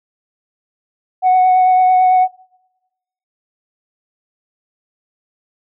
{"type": "tone with vibrato", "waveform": "sine", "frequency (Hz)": 740, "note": "F#5", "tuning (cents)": 0, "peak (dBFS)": -6, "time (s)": [1.22, 2.28], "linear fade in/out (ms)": 50, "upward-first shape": "triangle", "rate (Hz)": 9, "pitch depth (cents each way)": 15, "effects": ["noise-tail reverb RT60 1.0 s tail -25 dB re dry", "tanh soft clip ceiling -6 dBFS"]}